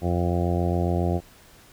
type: harmonic tone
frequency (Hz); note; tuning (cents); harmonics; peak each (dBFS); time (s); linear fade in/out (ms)
87.31; F2; 0; 1 / 2 / 3 / 4 / 5 / 6 / 7 / 8 / 9; -24 / -27 / -33 / -29 / -35 / -34 / -35 / -32 / -37; 0.01-1.21; 50
effects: pink hiss -52 dBFS RMS until 1.72 s